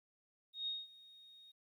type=tone with ADSR envelope; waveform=sine; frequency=3729 Hz; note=A#7; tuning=in tune; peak=-36 dBFS; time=0.53-1.52 s; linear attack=140 ms; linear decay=200 ms; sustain=-21 dB; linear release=14 ms; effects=13-bit